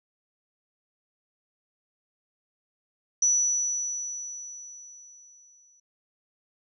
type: tone with exponential decay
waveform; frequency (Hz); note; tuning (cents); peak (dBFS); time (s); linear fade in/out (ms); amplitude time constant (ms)
sine; 5920; F#8; 0; -18; 3.22-5.8; 5; 560
effects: none